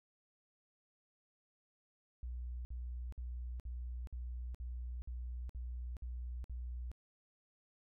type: tone bursts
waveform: sine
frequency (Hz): 61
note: B1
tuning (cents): -21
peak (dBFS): -40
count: 10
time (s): 2.23-6.916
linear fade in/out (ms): 0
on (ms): 420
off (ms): 54
effects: none